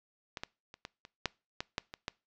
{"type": "clicks", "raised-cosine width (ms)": 0.2, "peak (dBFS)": [-21, -19, -30, -23, -30, -12, -17, -14, -24, -17], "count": 10, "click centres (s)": [0.372, 0.435, 0.741, 0.851, 1.051, 1.257, 1.605, 1.781, 1.939, 2.081], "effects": ["noise-tail reverb RT60 0.3 s tail -24 dB re dry", "low-pass 6000 Hz 12 dB/octave"]}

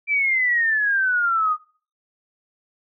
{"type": "exponential sweep", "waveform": "sine", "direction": "down", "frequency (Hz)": [2352, 1219], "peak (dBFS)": -17, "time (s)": [0.07, 1.57], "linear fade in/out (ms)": 50, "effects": ["noise-tail reverb RT60 0.4 s tail -21 dB re dry"]}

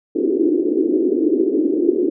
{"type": "band-pass noise", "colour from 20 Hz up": "white", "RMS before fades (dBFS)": -17, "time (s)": [0.15, 2.1], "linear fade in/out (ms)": 10, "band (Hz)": [290, 380], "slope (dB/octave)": 48, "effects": []}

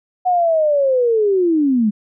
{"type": "linear sweep", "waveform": "sine", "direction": "down", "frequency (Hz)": [740, 201.1], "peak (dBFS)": -12, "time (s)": [0.25, 1.91], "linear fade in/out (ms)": 20, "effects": []}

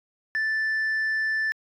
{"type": "tone", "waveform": "sine", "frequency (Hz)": 1760, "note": "A6", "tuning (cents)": 0, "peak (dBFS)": -20, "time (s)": [0.35, 1.52], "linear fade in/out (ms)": 0, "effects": ["tanh soft clip ceiling -22 dBFS"]}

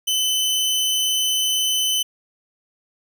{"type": "tone", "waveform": "sawtooth", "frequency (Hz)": 3034, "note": "F#7", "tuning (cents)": 43, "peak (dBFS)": -15, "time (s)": [0.07, 2.03], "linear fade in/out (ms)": 10, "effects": []}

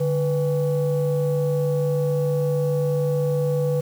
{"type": "tone pair together", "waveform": "sine", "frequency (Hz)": [146.83, 493.9], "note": ["D3", "B4"], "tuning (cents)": [0, 0], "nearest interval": "octave + major sixth", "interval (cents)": 2100, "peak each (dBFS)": -20, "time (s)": [0, 3.81], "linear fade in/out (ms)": 10, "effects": ["tanh soft clip ceiling -15 dBFS", "7-bit"]}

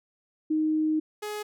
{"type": "tone pair in turn", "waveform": ["sine", "sawtooth"], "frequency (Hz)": [311.1, 420.3], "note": ["D#4", "G#4"], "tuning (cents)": [0, 21], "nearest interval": "perfect fourth", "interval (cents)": 521, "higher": "second", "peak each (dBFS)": [-22, -28], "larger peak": "first", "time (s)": [[0.5, 1], [1.22, 1.43]], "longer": "first", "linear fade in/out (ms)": 10, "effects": []}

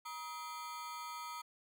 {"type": "ring-modulated tone", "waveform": "40% pulse", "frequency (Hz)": 1108.7, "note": "C#6", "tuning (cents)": 0, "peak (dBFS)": -39, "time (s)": [0.05, 1.42], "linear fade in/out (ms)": 10, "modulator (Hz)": 157, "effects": []}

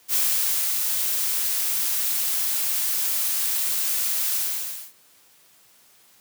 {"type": "noise with ADSR envelope", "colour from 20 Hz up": "blue", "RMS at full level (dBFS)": -21, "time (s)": [0.08, 4.93], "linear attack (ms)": 56, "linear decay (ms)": 530, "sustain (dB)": -3, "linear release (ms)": 570, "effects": ["white hiss -56 dBFS RMS until 6.2 s", "high-pass 100 Hz 12 dB/octave"]}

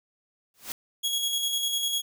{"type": "noise with exponential growth", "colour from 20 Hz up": "white", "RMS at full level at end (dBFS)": -30, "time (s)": [0.54, 0.72], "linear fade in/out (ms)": 1, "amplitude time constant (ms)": 38}
{"type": "tone with tremolo", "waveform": "sawtooth", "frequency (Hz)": 3322, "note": "G#7", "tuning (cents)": 0, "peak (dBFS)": -21, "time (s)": [1.03, 2.02], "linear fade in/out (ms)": 20, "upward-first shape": "square", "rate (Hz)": 10, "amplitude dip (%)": 35}
{"effects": []}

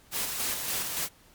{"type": "noise with tremolo", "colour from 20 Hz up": "white", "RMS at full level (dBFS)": -30, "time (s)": [0.11, 1.09], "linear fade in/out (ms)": 50, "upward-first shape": "square", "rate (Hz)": 3.5, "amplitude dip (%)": 35, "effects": ["pink hiss -58 dBFS RMS until 1.34 s", "MP3 96 kbps"]}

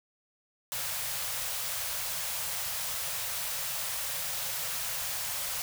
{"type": "band-stop noise", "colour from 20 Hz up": "white", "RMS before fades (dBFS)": -34, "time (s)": [0.72, 5.62], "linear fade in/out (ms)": 0, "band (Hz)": [170, 480], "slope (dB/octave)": 96, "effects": []}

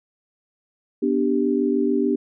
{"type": "chord", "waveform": "sine", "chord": "G major", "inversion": "first", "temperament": "equal", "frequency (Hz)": [246.9, 293.7, 392], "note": ["B3", "D4", "G4"], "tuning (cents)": [0, 0, 0], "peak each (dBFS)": -22, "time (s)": [1.02, 2.16], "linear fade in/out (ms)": 10, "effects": []}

